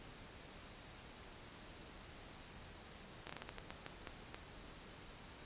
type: slowing click train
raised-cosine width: 0.3 ms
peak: -29 dBFS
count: 11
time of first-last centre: 3.27-4.345 s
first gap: 24 ms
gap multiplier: 1.31
effects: pink hiss -55 dBFS RMS until 5.45 s + resampled to 8000 Hz